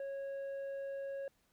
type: tone with tanh clipping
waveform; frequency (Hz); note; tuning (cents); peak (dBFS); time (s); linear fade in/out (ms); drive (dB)
sine; 550; C#5; -14; -40; 0-1.28; 2; 5
effects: pink hiss -75 dBFS RMS until 1.52 s